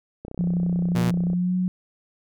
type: click train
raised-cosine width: 2 ms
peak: -22 dBFS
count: 35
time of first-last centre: 0.25-1.333 s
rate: 31.4 Hz
type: tone with pitch glide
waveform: sine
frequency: 174.61 to 182.87 Hz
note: F3 to F#3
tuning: 0 to -20 cents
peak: -20 dBFS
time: 0.39-1.68 s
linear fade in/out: 0 ms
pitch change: +80 cents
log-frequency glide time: 1.25-1.56 s
type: tone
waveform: sawtooth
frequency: 120 Hz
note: B2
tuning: 49 cents flat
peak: -19 dBFS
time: 0.95-1.11 s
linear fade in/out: 10 ms
effects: none